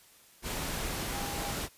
sine tone in noise, 807 Hz, G#5, 50 cents flat, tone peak -40 dBFS, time 1.1-1.54 s, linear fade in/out 50 ms, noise pink, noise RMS -35 dBFS, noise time 0.42-1.69 s, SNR -8 dB, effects white hiss -59 dBFS RMS until 1.77 s + resampled to 32000 Hz

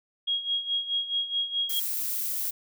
sine tone with tremolo, 3285 Hz, G#7, 20 cents flat, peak -23 dBFS, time 0.27-1.8 s, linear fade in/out 10 ms, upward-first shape sine, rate 4.7 Hz, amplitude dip 75%
violet noise, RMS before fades -30 dBFS, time 1.69-2.51 s, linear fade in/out 10 ms
effects none

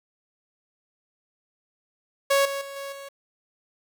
sawtooth tone with level steps, 554.4 Hz, C#5, in tune, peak -14 / -24 / -32 / -29 / -34 dBFS, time 2.3-3.09 s, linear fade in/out 10 ms, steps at 2.45 / 2.61 / 2.76 / 2.92 s, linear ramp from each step 5 ms, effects 9-bit

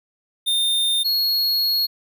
square tone pair in turn, 3630 / 4317 Hz, A#7 / C#8, -47 / -47 cents, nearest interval minor third, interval 300 cents, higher second, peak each -18 dBFS, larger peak neither, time 0.46-1.04 / 1.04-1.87 s, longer second, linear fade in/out 20 ms, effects none

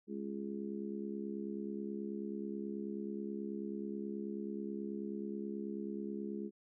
harmonic tone, 69.3 Hz, C#2, in tune, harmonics 3 / 4 / 5 / 6, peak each -41 / -48 / -44 / -46 dBFS, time 0.07-6.51 s, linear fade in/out 50 ms, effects none

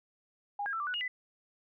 sine tone with pitch steps, 815 / 1626 / 1332 / 1176 / 1479 / 2866 / 2002 Hz, G#5 / G#6 / E6 / D6 / F#6 / F7 / B6, -33 / -37 / +18 / +2 / -1 / +44 / +23 cents, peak -32 dBFS, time 0.59-1.08 s, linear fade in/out 5 ms, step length 70 ms, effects none

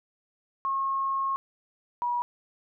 sine tone pair in turn, 1084 / 965.7 Hz, C#6 / B5, -39 / -39 cents, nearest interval major second, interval 200 cents, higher first, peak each -25 dBFS, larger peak neither, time 0.65-1.36 / 2.02-2.22 s, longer first, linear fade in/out 0 ms, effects none

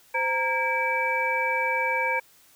sine tone cluster, 517 / 927 / 1625 / 2310 Hz, C5 / A#5 / G#6 / D7, -21 / -10 / -38 / -29 cents, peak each -30 / -27 / -31 / -26 dBFS, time 0.14-2.2 s, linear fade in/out 10 ms, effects white hiss -57 dBFS RMS until 2.55 s

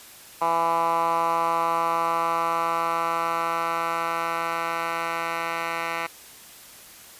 10% pulse tone with band-pass filter sweep, 166.9 Hz, E3, 22 cents sharp, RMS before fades -25 dBFS, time 0.41-6.07 s, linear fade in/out 10 ms, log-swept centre 990 to 1700 Hz, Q 3.3, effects white hiss -46 dBFS RMS until 7.19 s + resampled to 32000 Hz

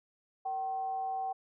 sine tone with frequency modulation, 767 Hz, G5, 38 cents flat, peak -32 dBFS, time 0.45-1.33 s, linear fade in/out 10 ms, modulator 306 Hz, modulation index 0.24, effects none

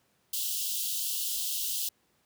white high-pass noise, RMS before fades -32 dBFS, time 0.33-1.89 s, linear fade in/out 5 ms, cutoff 2800 Hz, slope 96 dB/octave, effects pink hiss -70 dBFS RMS until 2.25 s + high-pass 100 Hz 12 dB/octave

